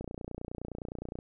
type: click train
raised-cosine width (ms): 2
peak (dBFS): -25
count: 36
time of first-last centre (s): 0.01-1.188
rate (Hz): 29.7
effects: none